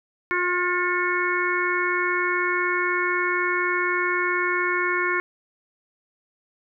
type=harmonic tone with a mistuned harmonic; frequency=356.4 Hz; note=F4; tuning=35 cents sharp; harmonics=1 / 3 / 4 / 5 / 6; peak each=-27 / -27 / -27 / -27 / -27 dBFS; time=0.31-5.2 s; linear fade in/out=0 ms; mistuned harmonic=6; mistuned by=+48 cents; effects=none